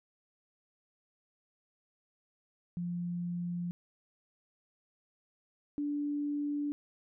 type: tone pair in turn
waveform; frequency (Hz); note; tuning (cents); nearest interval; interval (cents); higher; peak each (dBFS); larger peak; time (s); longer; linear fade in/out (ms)
sine; 174.61 / 291.1; F3 / D4; 0 / -15; major sixth; 885; second; -33 / -31; second; 2.77-3.71 / 5.78-6.72; neither; 0
effects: none